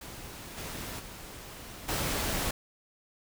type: noise with level steps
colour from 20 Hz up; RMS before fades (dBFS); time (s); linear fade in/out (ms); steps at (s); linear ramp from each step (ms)
pink; -44 / -39 / -45 / -31; 0.01-2.51; 5; 0.57 / 0.99 / 1.88; 10
effects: none